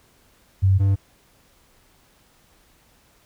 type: tone pair in turn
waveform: sine / triangle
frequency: 95.8 / 98.1 Hz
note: G2 / G2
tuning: -39 / +2 cents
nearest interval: unison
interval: 41 cents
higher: second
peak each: -13 dBFS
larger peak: neither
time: 0.62-0.79 / 0.79-0.96 s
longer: neither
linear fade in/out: 20 ms
effects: pink hiss -58 dBFS RMS until 3.25 s